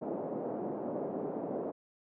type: band-pass noise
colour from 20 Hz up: white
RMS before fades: -37 dBFS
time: 0.01-1.72 s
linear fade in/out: 20 ms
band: 180 to 630 Hz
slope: 24 dB/octave
effects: none